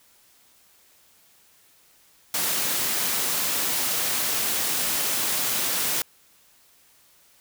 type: high-pass noise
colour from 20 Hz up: white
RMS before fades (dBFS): -25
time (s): 2.34-6.02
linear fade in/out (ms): 2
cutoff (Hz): 120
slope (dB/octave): 12
effects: white hiss -58 dBFS RMS until 7.4 s